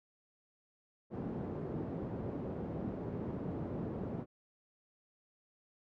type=band-pass noise; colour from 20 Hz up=pink; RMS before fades=-40 dBFS; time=1.1-4.26 s; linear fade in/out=50 ms; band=120 to 450 Hz; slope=12 dB/octave; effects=none